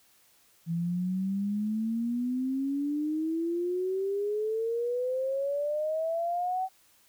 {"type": "exponential sweep", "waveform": "sine", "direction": "up", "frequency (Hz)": [164.81, 763], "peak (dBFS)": -27, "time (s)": [0.66, 6.69], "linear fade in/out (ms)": 50, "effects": ["white hiss -63 dBFS RMS until 7.08 s"]}